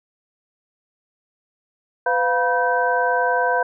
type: tone cluster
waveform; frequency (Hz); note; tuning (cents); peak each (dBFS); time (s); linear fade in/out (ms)
sine; 503 / 703 / 973 / 1544; B4 / F5 / B5 / G6; +32 / +11 / -26 / -27; -22; 2.06-3.63; 5
effects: none